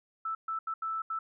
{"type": "tone bursts at uneven times", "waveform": "sine", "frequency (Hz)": 1318.5, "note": "E6", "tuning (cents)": 0, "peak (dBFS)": -31, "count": 5, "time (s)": [[0.25, 0.35], [0.48, 0.59], [0.67, 0.74], [0.82, 1.02], [1.1, 1.19]], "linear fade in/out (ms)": 5, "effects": []}